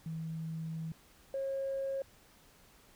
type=tone pair in turn; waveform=sine; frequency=161.2 / 542.2 Hz; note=E3 / C#5; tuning=-38 / -38 cents; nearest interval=octave + major sixth; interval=2100 cents; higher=second; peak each=-36 / -32 dBFS; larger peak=second; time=0.06-0.92 / 1.34-2.02 s; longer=first; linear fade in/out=2 ms; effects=tanh soft clip ceiling -29 dBFS + pink hiss -62 dBFS RMS until 2.95 s